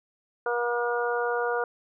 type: harmonic tone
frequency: 239.5 Hz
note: A#3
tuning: 47 cents sharp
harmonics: 2 / 3 / 4 / 5 / 6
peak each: -27 / -32 / -34 / -35 / -31 dBFS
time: 0.46-1.64 s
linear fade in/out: 2 ms
effects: none

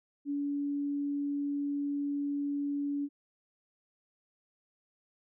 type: tone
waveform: sine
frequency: 285.5 Hz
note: D4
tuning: 49 cents flat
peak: -30 dBFS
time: 0.25-3.09 s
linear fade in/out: 50 ms
effects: none

